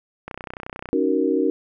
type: click train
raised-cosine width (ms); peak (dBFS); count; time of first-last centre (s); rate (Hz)
0.5; -17; 20; 0.28-0.889; 31.2
type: chord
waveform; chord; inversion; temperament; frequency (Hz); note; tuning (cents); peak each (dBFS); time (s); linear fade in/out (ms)
sine; D# minor seventh; third; equal with one note detuned; 277.2 / 311.1 / 374.5 / 466.2; C#4 / D#4 / F#4 / A#4; 0 / 0 / +21 / 0; -23; 0.93-1.5; 0
effects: none